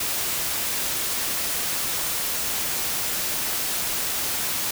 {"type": "noise", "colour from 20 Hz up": "white", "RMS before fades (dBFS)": -26, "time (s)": [0, 4.71], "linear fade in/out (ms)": 5, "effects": []}